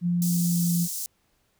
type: tone with pitch glide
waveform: sine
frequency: 174.61 to 172.11 Hz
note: F3 to F3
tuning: 0 to -25 cents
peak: -21 dBFS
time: 0.01-0.88 s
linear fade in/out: 50 ms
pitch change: -25 cents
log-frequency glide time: 0.19-0.65 s
type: high-pass noise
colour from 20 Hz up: pink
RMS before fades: -32 dBFS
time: 0.22-1.06 s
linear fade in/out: 0 ms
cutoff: 5800 Hz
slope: 24 dB/octave
effects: pink hiss -69 dBFS RMS until 1.59 s